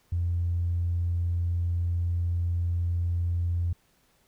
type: tone with tanh clipping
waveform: triangle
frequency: 86.4 Hz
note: F2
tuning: 18 cents flat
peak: -24 dBFS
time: 0.12-3.73 s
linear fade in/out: 5 ms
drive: 4 dB
effects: pink hiss -66 dBFS RMS until 4.27 s